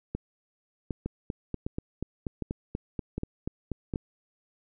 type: two click trains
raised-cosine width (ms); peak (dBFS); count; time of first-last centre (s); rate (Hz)
3; -18 / -18; 6 / 13; 0.15-3.938 / 1.06-3.959; 1.32 / 4.14
effects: none